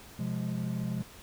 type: chord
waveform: triangle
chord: F minor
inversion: second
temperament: equal with one note detuned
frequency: 128.27 / 174.61 / 207.7 Hz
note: C3 / F3 / Ab3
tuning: -34 / 0 / 0 cents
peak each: -33 dBFS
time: 0.19-1.03 s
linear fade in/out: 5 ms
effects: pink hiss -51 dBFS RMS until 1.22 s